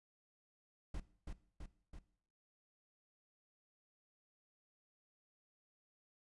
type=noise with echo; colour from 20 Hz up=brown; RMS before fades=-42 dBFS; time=0.94-1 s; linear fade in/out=5 ms; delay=330 ms; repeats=3; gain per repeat=-3 dB; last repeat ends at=1.99 s; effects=noise-tail reverb RT60 0.6 s tail -18 dB re dry + resampled to 24000 Hz